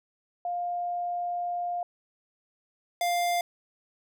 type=tone pair in turn; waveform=sine / square; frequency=704 / 699.5 Hz; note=F5 / F5; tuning=+14 / +3 cents; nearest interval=unison; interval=11 cents; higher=first; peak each=-28 / -25 dBFS; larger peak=second; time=0.45-1.83 / 3.01-3.41 s; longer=first; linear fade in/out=2 ms; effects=none